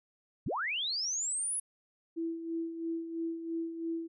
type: linear sweep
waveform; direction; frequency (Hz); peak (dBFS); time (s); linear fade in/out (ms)
sine; up; 62.9 to 10548; -31; 0.46-1.6; 5
type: tone with tremolo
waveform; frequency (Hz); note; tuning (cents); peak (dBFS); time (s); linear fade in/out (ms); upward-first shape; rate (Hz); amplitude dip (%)
sine; 330.5; E4; +5; -31; 2.16-4.08; 20; sine; 3; 60
effects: none